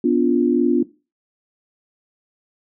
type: chord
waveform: sine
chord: B diminished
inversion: none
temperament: equal with one note detuned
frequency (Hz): 246.9 / 290.1 / 349.2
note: B3 / D4 / F4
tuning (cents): 0 / -21 / 0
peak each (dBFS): -18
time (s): 0.04-0.83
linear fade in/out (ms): 5
effects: noise-tail reverb RT60 0.3 s tail -18 dB re dry